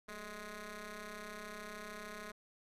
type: ring-modulated tone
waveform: 10% pulse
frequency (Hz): 206.6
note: G#3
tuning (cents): -9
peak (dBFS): -34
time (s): 0.08-2.32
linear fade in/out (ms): 10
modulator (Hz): 843
effects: resampled to 32000 Hz